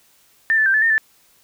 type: tone with pitch steps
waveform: sine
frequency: 1790 / 1748 / 1571 / 1738 / 1822 / 1757 Hz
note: A6 / A6 / G6 / A6 / A#6 / A6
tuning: +29 / -12 / +3 / -22 / -40 / -3 cents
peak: -13 dBFS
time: 0.5-0.98 s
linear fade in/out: 0 ms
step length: 80 ms
effects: white hiss -56 dBFS RMS until 1.43 s